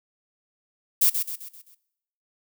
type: noise with echo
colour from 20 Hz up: violet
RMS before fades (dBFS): -18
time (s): 1.01-1.1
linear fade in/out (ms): 10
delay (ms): 130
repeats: 5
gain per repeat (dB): -7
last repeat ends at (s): 1.75
effects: noise-tail reverb RT60 0.8 s tail -19 dB re dry